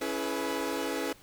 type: chord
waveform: sawtooth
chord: C# minor seventh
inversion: none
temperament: equal with one note detuned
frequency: 277.2 / 329.6 / 424.3 / 493.9 Hz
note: C#4 / E4 / G#4 / B4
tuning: 0 / 0 / +37 / 0 cents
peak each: -32 dBFS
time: 0.01-1.13 s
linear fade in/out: 5 ms
effects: pink hiss -56 dBFS RMS until 1.22 s